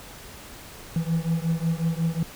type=beating tone pair; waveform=triangle; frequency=162.4 / 167.9 Hz; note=E3 / E3; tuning=-26 / +32 cents; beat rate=5.5 Hz; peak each=-23 / -24 dBFS; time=0.96-2.23 s; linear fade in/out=2 ms; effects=pink hiss -43 dBFS RMS until 2.35 s